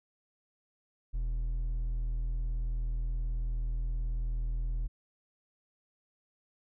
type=tone with hard clipping; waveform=sine; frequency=40.65 Hz; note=E1; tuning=23 cents flat; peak=-31 dBFS; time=1.13-4.88 s; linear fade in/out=20 ms; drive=4 dB; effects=none